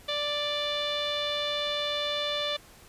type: tone with low-pass filter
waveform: sawtooth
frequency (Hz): 587.3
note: D5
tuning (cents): 0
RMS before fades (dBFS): -30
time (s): 0.08-2.57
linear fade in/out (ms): 10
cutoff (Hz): 3600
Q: 7
effects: pink hiss -53 dBFS RMS until 2.88 s + resampled to 32000 Hz